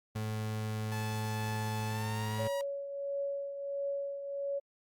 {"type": "tone", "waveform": "35% pulse", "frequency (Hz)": 108.4, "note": "A2", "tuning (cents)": -25, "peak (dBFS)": -32, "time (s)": [0.15, 2.48], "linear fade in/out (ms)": 10}
{"type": "tone with pitch glide", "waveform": "sawtooth", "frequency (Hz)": [868, 957.6], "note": ["A5", "A#5"], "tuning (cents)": [-24, 46], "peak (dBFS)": -36, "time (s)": [0.92, 2.61], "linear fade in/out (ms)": 0, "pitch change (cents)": 170, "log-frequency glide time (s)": [1.87, 2.35]}
{"type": "tone with tremolo", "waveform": "sine", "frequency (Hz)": 560, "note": "C#5", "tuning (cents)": 18, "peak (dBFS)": -31, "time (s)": [2.38, 4.6], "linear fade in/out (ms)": 20, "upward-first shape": "triangle", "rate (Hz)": 1.5, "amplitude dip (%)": 60}
{"effects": ["Opus 48 kbps"]}